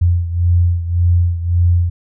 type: beating tone pair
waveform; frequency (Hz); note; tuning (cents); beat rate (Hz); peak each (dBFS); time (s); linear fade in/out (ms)
sine; 86.6 / 88.4; F2 / F2; -14 / +22; 1.8; -12 / -17; 0.01-1.9; 10
effects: none